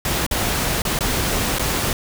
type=noise with dropouts; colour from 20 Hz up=pink; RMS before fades=-21 dBFS; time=0.05-1.93 s; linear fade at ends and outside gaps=2 ms; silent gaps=0.265-0.311 / 0.82-0.851 / 0.99-1.007 / 1.586-1.594 s; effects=none